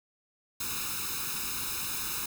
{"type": "noise with comb filter", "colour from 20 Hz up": "white", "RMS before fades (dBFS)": -34, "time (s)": [0.6, 2.26], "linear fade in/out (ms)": 5, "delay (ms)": 0.77, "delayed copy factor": 0.9, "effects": []}